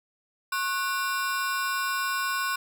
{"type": "ring-modulated tone", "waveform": "40% pulse", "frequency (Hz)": 1283, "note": "E6", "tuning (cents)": -47, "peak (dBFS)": -22, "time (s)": [0.52, 2.56], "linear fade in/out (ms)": 5, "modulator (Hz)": 196, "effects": []}